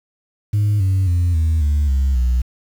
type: tone with pitch steps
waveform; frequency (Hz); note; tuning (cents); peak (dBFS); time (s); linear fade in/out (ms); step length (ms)
sine; 103.83 / 95.21 / 87.31 / 80.06 / 73.42 / 67.33 / 61.74; G#2 / G2 / F2 / D#2 / D2 / C#2 / B1; 0 / -50 / 0 / +50 / 0 / -50 / 0; -11; 0.53-2.42; 10; 270
effects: tanh soft clip ceiling -12 dBFS + 7-bit